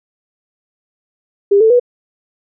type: tone with pitch steps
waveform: sine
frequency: 401.7 / 443.1 / 488.9 Hz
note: G4 / A4 / B4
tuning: +42 / +12 / -18 cents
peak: -6 dBFS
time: 1.51-1.798 s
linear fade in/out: 10 ms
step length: 96 ms
effects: none